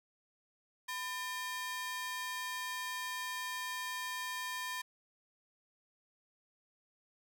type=ring-modulated tone; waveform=sawtooth; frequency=1400 Hz; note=F6; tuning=4 cents sharp; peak=-31 dBFS; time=0.88-4.82 s; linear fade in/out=10 ms; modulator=394 Hz; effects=none